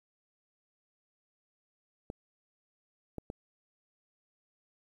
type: clicks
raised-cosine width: 2 ms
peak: -25 dBFS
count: 3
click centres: 2.101 / 3.183 / 3.301 s
effects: 10-bit